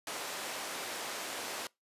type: band-pass noise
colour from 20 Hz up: pink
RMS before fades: -40 dBFS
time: 0.07-1.67 s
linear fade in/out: 2 ms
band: 460 to 12000 Hz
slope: 12 dB/octave
effects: noise-tail reverb RT60 0.2 s tail -24 dB re dry + resampled to 32000 Hz